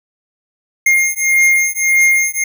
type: beating tone pair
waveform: square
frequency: 2126 / 2127.7 Hz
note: C7 / C7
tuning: +27 / +28 cents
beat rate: 1.7 Hz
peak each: -14 dBFS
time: 0.86-2.44 s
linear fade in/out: 5 ms
effects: none